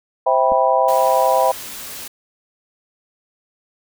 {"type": "chord", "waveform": "sine", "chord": "C major seventh", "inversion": "none", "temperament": "just", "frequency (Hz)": [523.3, 654.1, 784.9, 981.1], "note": ["C5", "E5", "G5", "B5"], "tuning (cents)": [0, -14, 2, -12], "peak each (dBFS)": -18, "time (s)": [0.26, 1.52], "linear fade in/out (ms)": 10}
{"type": "clicks", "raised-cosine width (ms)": 2, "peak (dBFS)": -19, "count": 2, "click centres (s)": [0.518, 0.522]}
{"type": "noise", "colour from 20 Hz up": "white", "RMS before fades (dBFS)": -32, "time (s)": [0.88, 2.08], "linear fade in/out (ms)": 5}
{"effects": []}